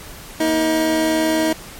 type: tone pair together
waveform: 25% pulse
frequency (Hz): 237.2 / 317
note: A#3 / D#4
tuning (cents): +30 / +32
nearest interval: perfect fourth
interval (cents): 502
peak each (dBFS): -22 / -12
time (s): 0.4-1.53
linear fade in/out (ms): 5
effects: pink hiss -37 dBFS RMS until 1.79 s + MP3 64 kbps